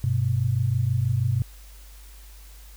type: tone pair together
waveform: sine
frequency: 99.2 / 125.43 Hz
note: G2 / B2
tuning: +21 / +27 cents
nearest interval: major third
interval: 406 cents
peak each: -24 / -22 dBFS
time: 0.04-1.42 s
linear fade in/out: 0 ms
effects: added 50 Hz sine -43 dBFS peak until 2.76 s + white hiss -52 dBFS RMS until 2.76 s